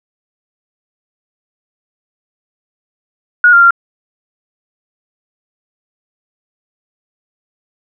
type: tone with pitch steps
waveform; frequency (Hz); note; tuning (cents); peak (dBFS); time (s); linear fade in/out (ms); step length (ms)
sine; 1448 / 1392 / 1384; F#6 / F6 / F6; -38 / -6 / -16; -3; 3.44-3.707; 2; 89
effects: none